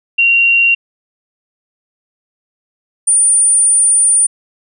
sine tone pair in turn, 2757 / 9292 Hz, F7 / D9, -23 / -20 cents, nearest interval octave + major sixth, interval 2103 cents, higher second, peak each -7 dBFS, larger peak neither, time 0.18-0.75 / 3.07-4.27 s, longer second, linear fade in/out 10 ms, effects none

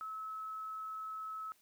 sine tone, 1295 Hz, E6, 31 cents flat, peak -40 dBFS, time 0.01-1.52 s, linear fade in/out 0 ms, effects white hiss -70 dBFS RMS until 1.61 s

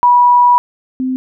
sine tone pair in turn, 975 / 258.2 Hz, B5 / C4, -23 / -23 cents, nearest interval octave + major seventh, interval 2300 cents, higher first, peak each -5 / -14 dBFS, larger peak first, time 0.03-0.58 / 1-1.16 s, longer first, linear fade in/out 0 ms, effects none

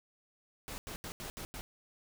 pink noise bursts at uneven times, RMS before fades -43 dBFS, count 6, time 0.68-0.78 / 0.87-0.96 / 1.04-1.12 / 1.2-1.3 / 1.37-1.45 / 1.54-1.61 s, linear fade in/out 0 ms, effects none

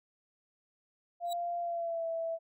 sine tone with pitch glide, 693 to 659.8 Hz, F5 to E5, -14 to +1 cents, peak -32 dBFS, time 1.2-2.39 s, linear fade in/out 50 ms, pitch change -85 cents, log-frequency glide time 1.6-2.06 s
sawtooth tone with exponential growth, 3898 Hz, B7, 23 cents flat, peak -33 dBFS, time 1.25-1.33 s, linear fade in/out 2 ms, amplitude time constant 17 ms
effects none

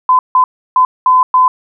sine tone bursts at uneven times, 1017 Hz, C6, 50 cents flat, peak -5 dBFS, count 5, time 0.09-0.19 / 0.35-0.44 / 0.76-0.85 / 1.06-1.23 / 1.34-1.48 s, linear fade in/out 2 ms, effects none

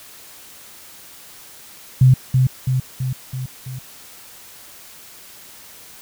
sine tone with echo, 129.2 Hz, C3, 21 cents flat, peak -7 dBFS, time 2.01-2.14 s, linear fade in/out 5 ms, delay 330 ms, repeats 5, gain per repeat -4 dB, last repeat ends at 3.79 s, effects white hiss -42 dBFS RMS until 6.01 s

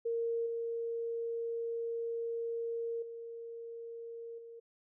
sine tone with level steps, 463 Hz, A#4, 12 cents flat, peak -31 / -34 / -42 / -47 dBFS, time 0.05-4.6 s, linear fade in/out 10 ms, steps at 0.46 / 3.02 / 4.38 s, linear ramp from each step 5 ms, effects none

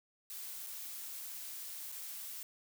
blue noise with dropouts, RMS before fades -45 dBFS, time 0.3-2.43 s, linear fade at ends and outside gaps 1 ms, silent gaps 0.665-0.669 / 1.918-1.922 s, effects none

